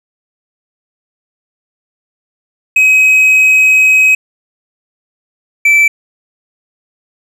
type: tone pair in turn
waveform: triangle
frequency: 2537 / 2323 Hz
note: D#7 / D7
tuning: +33 / -20 cents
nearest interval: major second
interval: 153 cents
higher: first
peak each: -3 dBFS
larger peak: neither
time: 2.76-4.15 / 5.65-5.88 s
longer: first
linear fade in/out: 5 ms
effects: none